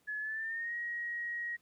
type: tone with pitch glide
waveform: sine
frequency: 1706 to 1892.9 Hz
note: G#6 to A#6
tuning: +46 to +26 cents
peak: -35 dBFS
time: 0.07-1.57 s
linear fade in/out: 20 ms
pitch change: +180 cents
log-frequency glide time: 0.19-0.75 s
effects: pink hiss -72 dBFS RMS until 1.61 s + high-pass 80 Hz 12 dB/octave